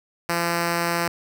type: tone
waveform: 5% pulse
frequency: 170.7 Hz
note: F3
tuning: 39 cents flat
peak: -10 dBFS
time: 0.29-1.08 s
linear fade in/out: 2 ms
effects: none